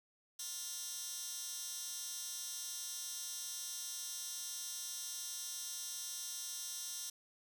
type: tone with high-pass filter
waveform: 15% pulse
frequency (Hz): 352.4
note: F4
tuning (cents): +16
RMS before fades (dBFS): -44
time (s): 0.39-7.1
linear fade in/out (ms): 5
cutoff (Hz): 5800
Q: 1.4
effects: none